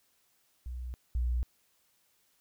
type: tone pair in turn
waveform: sine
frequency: 61.74 / 60.54 Hz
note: B1 / B1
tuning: 0 / -34 cents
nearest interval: unison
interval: 34 cents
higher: first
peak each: -36 / -27 dBFS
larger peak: second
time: 0.66-0.94 / 1.15-1.43 s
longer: neither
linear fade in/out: 0 ms
effects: white hiss -71 dBFS RMS until 2.4 s